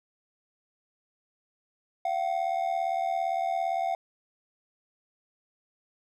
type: ring-modulated tone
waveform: triangle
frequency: 724 Hz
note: F#5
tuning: 38 cents flat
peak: -21 dBFS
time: 2.05-3.95 s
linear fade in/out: 2 ms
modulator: 38.8 Hz
effects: none